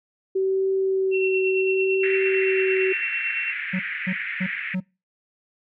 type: tone with vibrato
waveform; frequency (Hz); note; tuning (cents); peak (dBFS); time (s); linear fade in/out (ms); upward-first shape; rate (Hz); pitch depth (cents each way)
sine; 381.7; G4; -46; -19; 0.35-2.93; 10; triangle; 0.7; 14
type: tone with tremolo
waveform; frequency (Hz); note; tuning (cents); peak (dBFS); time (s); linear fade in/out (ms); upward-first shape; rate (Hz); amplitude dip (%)
sine; 2715; F7; -50; -23; 1.11-3.54; 50; sine; 8.9; 50
type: band-pass noise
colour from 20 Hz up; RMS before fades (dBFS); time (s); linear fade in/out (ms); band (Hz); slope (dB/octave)
pink; -30; 2.03-4.75; 5; 1700 to 2400; 48
type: tone bursts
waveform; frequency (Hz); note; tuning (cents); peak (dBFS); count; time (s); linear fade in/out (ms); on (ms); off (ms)
triangle; 185.2; F#3; +2; -20; 4; 3.73-4.804; 10; 66; 270
effects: noise-tail reverb RT60 0.3 s tail -26 dB re dry